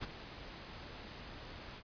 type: noise with ADSR envelope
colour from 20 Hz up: pink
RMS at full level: -39 dBFS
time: 0-1.83 s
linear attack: 36 ms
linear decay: 16 ms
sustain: -10 dB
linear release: 51 ms
effects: resampled to 11025 Hz